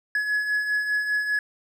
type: beating tone pair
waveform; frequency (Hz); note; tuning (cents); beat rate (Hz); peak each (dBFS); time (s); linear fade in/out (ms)
triangle; 1688 / 1693; G#6 / G#6; +28 / +33; 5; -30 / -21; 0.15-1.39; 2
effects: none